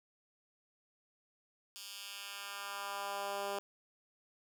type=tone with high-pass filter sweep; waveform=10% pulse; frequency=200 Hz; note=G3; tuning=35 cents sharp; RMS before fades=-42 dBFS; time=1.76-3.59 s; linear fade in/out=0 ms; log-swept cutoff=4200 to 420 Hz; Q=1.2; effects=none